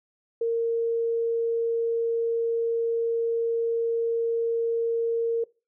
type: tone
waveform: sine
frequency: 461.4 Hz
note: A#4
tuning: 18 cents flat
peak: -22 dBFS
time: 0.41-5.44 s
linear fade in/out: 5 ms
effects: noise-tail reverb RT60 0.3 s tail -22 dB re dry